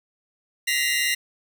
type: tone cluster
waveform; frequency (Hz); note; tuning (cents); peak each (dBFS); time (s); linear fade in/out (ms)
sawtooth; 1902 / 2045 / 2794; A#6 / C7 / F7; +34 / -40 / 0; -22; 0.67-1.15; 10
effects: none